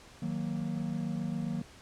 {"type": "chord", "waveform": "triangle", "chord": "D# minor", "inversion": "none", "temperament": "equal with one note detuned", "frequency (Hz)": [157.92, 185, 233.1], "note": ["D#3", "F#3", "A#3"], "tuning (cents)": [26, 0, 0], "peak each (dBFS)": -34, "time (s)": [0.22, 1.62], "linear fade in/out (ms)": 5, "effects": ["pink hiss -54 dBFS RMS until 1.81 s", "low-pass 8000 Hz 12 dB/octave"]}